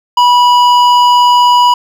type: tone with hard clipping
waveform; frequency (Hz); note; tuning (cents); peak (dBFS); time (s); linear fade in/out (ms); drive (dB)
sine; 978; B5; -17; -6; 0.17-1.74; 5; 10
effects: none